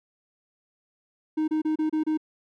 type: tone bursts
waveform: triangle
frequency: 311.1 Hz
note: D#4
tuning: in tune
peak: -20 dBFS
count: 6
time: 1.37-2.175 s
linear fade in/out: 10 ms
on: 110 ms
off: 29 ms
effects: none